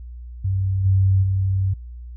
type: tone with level steps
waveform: sine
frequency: 95.9 Hz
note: G2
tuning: 37 cents flat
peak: -18 / -13 / -17 dBFS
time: 0.44-1.74 s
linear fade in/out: 10 ms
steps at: 0.84 / 1.22 s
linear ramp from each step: 20 ms
effects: added 60 Hz sine -33 dBFS peak until 2.16 s